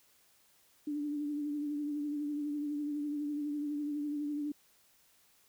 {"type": "tone with vibrato", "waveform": "sine", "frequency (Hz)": 293.7, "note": "D4", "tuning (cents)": 0, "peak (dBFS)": -33, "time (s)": [0.87, 4.52], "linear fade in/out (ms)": 5, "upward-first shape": "triangle", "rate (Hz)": 12, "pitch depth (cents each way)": 42, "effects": ["white hiss -67 dBFS RMS until 5.48 s"]}